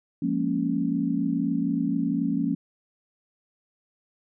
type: chord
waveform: sine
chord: Bb minor seventh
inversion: second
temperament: equal with one note detuned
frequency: 174.61 / 206.1 / 233.1 / 277.2 Hz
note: F3 / Ab3 / Bb3 / Db4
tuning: 0 / -13 / 0 / 0 cents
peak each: -29 / -31 / -28 / -26 dBFS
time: 0.22-2.55 s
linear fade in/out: 5 ms
effects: none